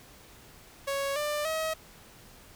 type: tone with pitch steps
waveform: sawtooth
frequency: 554.4 / 594.2 / 636.8 Hz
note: C#5 / D5 / D#5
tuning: 0 / +20 / +40 cents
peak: -25 dBFS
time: 0.87-1.74 s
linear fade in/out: 10 ms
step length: 290 ms
effects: pink hiss -53 dBFS RMS until 2.55 s